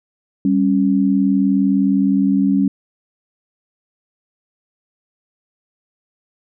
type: tone pair together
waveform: sine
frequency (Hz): 196 / 275.6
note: G3 / C#4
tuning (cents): 0 / -10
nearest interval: tritone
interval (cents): 590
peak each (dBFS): -15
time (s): 0.45-2.68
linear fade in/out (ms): 2
effects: none